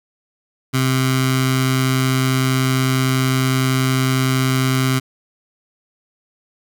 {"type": "tone with notch filter", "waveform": "15% pulse", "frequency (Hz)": 130.81, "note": "C3", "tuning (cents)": 0, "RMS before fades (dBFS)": -17, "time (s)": [0.73, 5], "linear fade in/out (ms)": 20, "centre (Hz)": 510, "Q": 0.65, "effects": []}